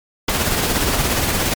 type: noise with tremolo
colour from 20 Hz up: pink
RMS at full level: -17 dBFS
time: 0.28-1.54 s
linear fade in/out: 5 ms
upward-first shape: sine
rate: 17 Hz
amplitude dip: 35%
effects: MP3 96 kbps